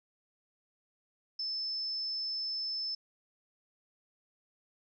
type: tone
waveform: sine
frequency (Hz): 5260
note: E8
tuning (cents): -5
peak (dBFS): -33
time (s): 1.39-2.95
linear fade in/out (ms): 5
effects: none